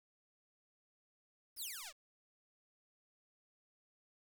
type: exponential sweep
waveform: 5% pulse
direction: down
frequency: 5680 to 523.3 Hz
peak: -34 dBFS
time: 1.56-1.93 s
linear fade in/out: 50 ms
effects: 10-bit